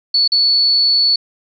sine tone with dropouts, 4435 Hz, C#8, in tune, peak -10 dBFS, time 0.14-1.16 s, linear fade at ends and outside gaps 5 ms, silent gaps 0.278-0.319 s, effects none

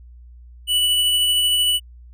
square tone with tremolo, 2960 Hz, F#7, in tune, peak -15 dBFS, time 0.67-1.8 s, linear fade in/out 50 ms, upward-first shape triangle, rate 13 Hz, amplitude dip 25%, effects added 60 Hz sine -40 dBFS peak until 2.13 s

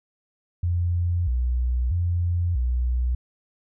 sine tone with vibrato, 73.3 Hz, D2, 3 cents flat, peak -20 dBFS, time 0.63-3.15 s, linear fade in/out 5 ms, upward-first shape square, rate 0.78 Hz, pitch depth 300 cents each way, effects none

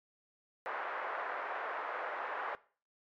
white band-pass noise, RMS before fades -39 dBFS, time 0.66-2.55 s, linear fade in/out 0 ms, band 490 to 1600 Hz, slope 24 dB/octave, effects noise-tail reverb RT60 0.4 s tail -19 dB re dry + MP3 96 kbps

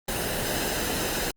pink noise with comb filter, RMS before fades -28 dBFS, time 0.08-1.31 s, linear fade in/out 5 ms, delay 0.88 ms, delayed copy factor -0.5, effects Opus 24 kbps

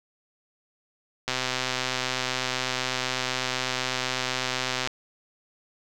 click train, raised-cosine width 0.2 ms, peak -9 dBFS, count 461, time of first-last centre 1.28-4.874 s, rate 128 Hz, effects none

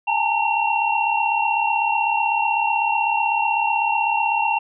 sine tone cluster, 816 / 884 / 920 / 2734 Hz, G#5 / A5 / A#5 / F7, -31 / +8 / -23 / -37 cents, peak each -23 dBFS, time 0.07-4.59 s, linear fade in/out 10 ms, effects none

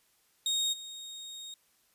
30% pulse tone with level steps, 3729 Hz, A#7, in tune, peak -25 / -39 dBFS, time 0.46-1.54 s, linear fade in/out 2 ms, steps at 0.72 s, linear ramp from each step 20 ms, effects white hiss -69 dBFS RMS until 1.94 s + resampled to 32000 Hz

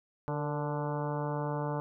harmonic tone with a mistuned harmonic, 146.83 Hz, D3, in tune, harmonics 1 / 2 / 3 / 4 / 5 / 6 / 7 / 8 / 9 / 10, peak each -34 / -40 / -39 / -39 / -46 / -39 / -44 / -46 / -52 / -50 dBFS, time 0.28-1.8 s, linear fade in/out 0 ms, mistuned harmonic 3, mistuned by +47 cents, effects none

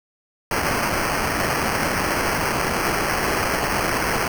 blue noise with sample-and-hold, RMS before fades -22 dBFS, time 0.51-4.28 s, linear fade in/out 2 ms, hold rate 3675 Hz, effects none

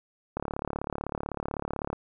click train, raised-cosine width 1 ms, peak -17 dBFS, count 57, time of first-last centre 0.37-1.93 s, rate 35.9 Hz, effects none

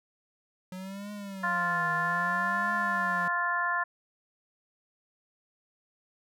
square tone with vibrato, 182.6 Hz, F#3, 23 cents flat, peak -38 dBFS, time 0.72-3.28 s, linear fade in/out 2 ms, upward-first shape triangle, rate 0.62 Hz, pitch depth 230 cents each way
harmonic tone, 349.2 Hz, F4, in tune, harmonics 2 / 3 / 4 / 5, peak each -36 / -30 / -33 / -30 dBFS, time 1.43-3.84 s, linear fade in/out 10 ms
effects none

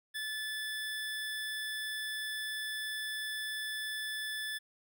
25% pulse tone, 1737 Hz, A6, 23 cents flat, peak -32 dBFS, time 0.14-4.59 s, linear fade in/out 20 ms, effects none

